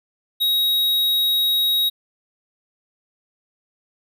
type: tone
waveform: square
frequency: 3800 Hz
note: A#7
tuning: 33 cents sharp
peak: -17 dBFS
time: 0.4-1.9 s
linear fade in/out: 20 ms
effects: none